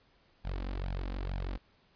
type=tone with flanger; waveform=sawtooth; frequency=46.25 Hz; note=F#1; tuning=in tune; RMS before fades=-36 dBFS; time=0.44-1.58 s; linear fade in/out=20 ms; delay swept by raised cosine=1.2 to 3.9 ms; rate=2.2 Hz; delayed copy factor=+0.85; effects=pink hiss -67 dBFS RMS until 1.95 s + resampled to 11025 Hz